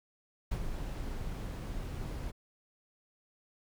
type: noise with ADSR envelope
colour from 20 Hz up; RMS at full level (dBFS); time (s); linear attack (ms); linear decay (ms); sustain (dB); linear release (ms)
brown; -32; 0.51-2.32; 9; 67; -6; 24
effects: none